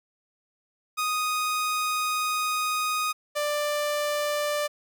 sawtooth tone pair in turn, 1244.5 / 590.6 Hz, D#6 / D5, 0 / +10 cents, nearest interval octave + minor second, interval 1290 cents, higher first, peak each -21 dBFS, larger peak neither, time 0.97-3.13 / 3.35-4.68 s, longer first, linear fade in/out 20 ms, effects none

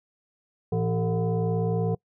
sine tone with frequency modulation, 168.8 Hz, E3, 41 cents sharp, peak -22 dBFS, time 0.72-1.95 s, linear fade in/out 5 ms, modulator 281 Hz, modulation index 1.4, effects noise-tail reverb RT60 0.1 s tail -24 dB re dry

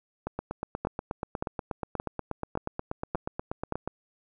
two click trains, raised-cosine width 1 ms, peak -17 / -15 dBFS, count 31 / 6, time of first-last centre 0.27-3.876 / 0.85-3.724 s, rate 8.32 / 1.74 Hz, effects none

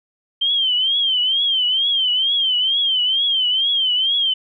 sine tone with vibrato, 3136 Hz, G7, in tune, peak -15 dBFS, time 0.41-4.34 s, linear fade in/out 10 ms, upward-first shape triangle, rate 2.2 Hz, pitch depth 130 cents each way, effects none

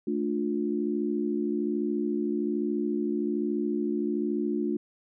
sine chord, D minor, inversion second, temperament equal with one note detuned, 220 / 293.7 / 354.9 Hz, A3 / D4 / F4, 0 / 0 / +28 cents, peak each -30 dBFS, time 0.07-4.77 s, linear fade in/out 5 ms, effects none

